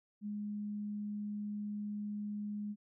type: tone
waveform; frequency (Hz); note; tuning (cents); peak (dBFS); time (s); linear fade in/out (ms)
sine; 207.7; G#3; 0; -37; 0.21-2.76; 50
effects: none